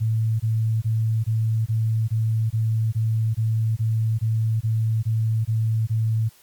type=tone bursts; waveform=sine; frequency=111.4 Hz; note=A2; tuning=22 cents sharp; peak=-18 dBFS; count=15; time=0-6.294 s; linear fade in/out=20 ms; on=400 ms; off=21 ms; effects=white hiss -54 dBFS RMS until 6.42 s + MP3 96 kbps